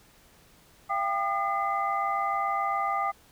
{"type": "tone cluster", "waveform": "sine", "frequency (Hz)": [682, 789, 1212, 2040], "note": ["F5", "G5", "D#6", "C7"], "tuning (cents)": [-41, 11, -46, -44], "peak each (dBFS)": [-35, -29, -28, -37], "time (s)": [0.89, 3.12], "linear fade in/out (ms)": 20, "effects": ["pink hiss -58 dBFS RMS until 3.31 s"]}